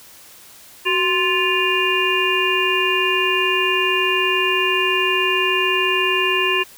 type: harmonic tone with a mistuned harmonic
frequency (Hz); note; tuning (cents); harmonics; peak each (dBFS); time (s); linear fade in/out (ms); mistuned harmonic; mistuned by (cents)
349.2; F4; 0; 1 / 3 / 5 / 7 / 8; -22 / -23 / -24 / -22 / -20; 0.85-6.64; 20; 1; +120
effects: white hiss -44 dBFS RMS until 6.77 s